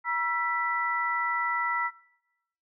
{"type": "tone cluster", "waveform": "sine", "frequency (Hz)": [957, 1340, 1973], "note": ["A#5", "E6", "B6"], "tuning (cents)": [45, 28, -2], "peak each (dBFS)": -30, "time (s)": [0.04, 1.91], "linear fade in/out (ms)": 50, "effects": ["noise-tail reverb RT60 0.9 s tail -20 dB re dry"]}